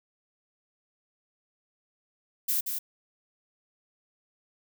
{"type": "noise with echo", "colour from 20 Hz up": "violet", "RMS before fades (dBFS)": -27, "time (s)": [2.48, 2.61], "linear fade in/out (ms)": 10, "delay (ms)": 180, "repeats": 1, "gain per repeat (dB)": -5, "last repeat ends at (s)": 2.79, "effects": []}